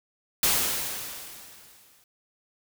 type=noise with exponential decay; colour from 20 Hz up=white; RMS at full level=-21 dBFS; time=0.43-2.04 s; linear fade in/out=2 ms; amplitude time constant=350 ms; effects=none